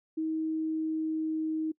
sine tone with pitch glide, 317.5 to 315.3 Hz, D#4 to D#4, +35 to +23 cents, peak -28 dBFS, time 0.17-1.72 s, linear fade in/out 10 ms, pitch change -12 cents, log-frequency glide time 0.29-1.48 s, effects noise-tail reverb RT60 0.1 s tail -23 dB re dry

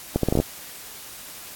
accelerating click train, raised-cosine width 2 ms, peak -6 dBFS, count 8, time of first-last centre 0.16-0.401 s, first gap 73 ms, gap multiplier 0.73, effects white hiss -40 dBFS RMS until 1.55 s + AAC 64 kbps

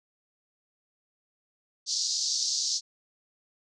pink band-pass noise, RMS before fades -29 dBFS, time 1.86-2.81 s, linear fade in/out 50 ms, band 4300 to 6500 Hz, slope 48 dB/octave, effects none

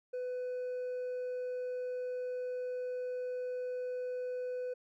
sine tone with hard clipping, 500 Hz, B4, 21 cents sharp, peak -36 dBFS, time 0.13-4.74 s, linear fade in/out 10 ms, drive 2 dB, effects none

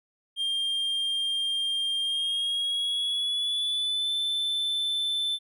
triangle tone with pitch glide, 3200 to 3530 Hz, G7 to A7, +35 to +5 cents, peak -24 dBFS, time 0.36-5.39 s, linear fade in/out 50 ms, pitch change +170 cents, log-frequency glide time 2.01-4.12 s, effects none

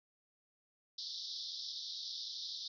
pink band-pass noise, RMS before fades -44 dBFS, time 0.98-2.68 s, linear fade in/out 5 ms, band 3500 to 5500 Hz, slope 96 dB/octave, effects none

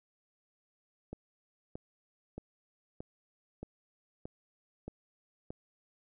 click train, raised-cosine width 2 ms, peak -28 dBFS, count 8, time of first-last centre 1.13-5.505 s, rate 1.6 Hz, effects none

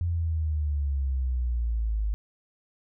sine exponential sweep, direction down, 87.31 to 51.2 Hz, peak -24 dBFS, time 0.01-2.14 s, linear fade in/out 0 ms, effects none

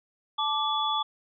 sine tone cluster, 872 / 1174 / 3420 Hz, A5 / D6 / A7, -16 / -1 / -50 cents, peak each -29 dBFS, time 0.38-1.03 s, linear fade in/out 10 ms, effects none

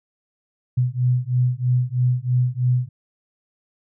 sine beating tone pair, 123.47 / 126.57 Hz, B2 / B2, 0 / +43 cents, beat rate 3.1 Hz, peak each -20 dBFS, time 0.77-2.89 s, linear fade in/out 10 ms, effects none

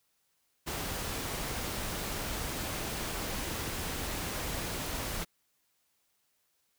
pink noise, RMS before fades -36 dBFS, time 0.66-5.25 s, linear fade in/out 20 ms, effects white hiss -75 dBFS RMS until 6.78 s

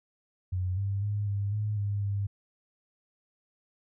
sine tone with pitch steps, 91.8 / 99.1 / 103.2 / 100.6 / 105.7 / 101.6 / 100.4 Hz, F#2 / G2 / G#2 / G2 / G#2 / G#2 / G2, -13 / +19 / -10 / +45 / +31 / -38 / +42 cents, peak -27 dBFS, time 0.52-2.27 s, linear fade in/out 10 ms, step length 250 ms, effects none

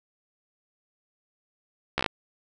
slowing click train, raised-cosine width 0.3 ms, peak -8 dBFS, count 6, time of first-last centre 1.98-2.062 s, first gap 14 ms, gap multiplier 1.08, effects none

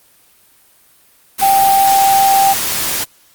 sine tone in noise, 784 Hz, G5, in tune, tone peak -8 dBFS, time 1.41-2.54 s, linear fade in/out 20 ms, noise white, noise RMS -18 dBFS, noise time 1.38-3.05 s, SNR +7 dB, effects white hiss -50 dBFS RMS until 3.34 s + Opus 32 kbps

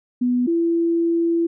sine tone pair in turn, 246.9 / 336 Hz, B3 / E4, 0 / +33 cents, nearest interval perfect fourth, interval 533 cents, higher second, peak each -16 dBFS, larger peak neither, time 0.21-0.47 / 0.47-1.47 s, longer second, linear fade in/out 10 ms, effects none

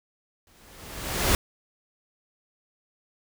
pink noise with exponential growth, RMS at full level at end -20 dBFS, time 0.47-1.35 s, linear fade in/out 1 ms, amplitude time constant 190 ms, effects none

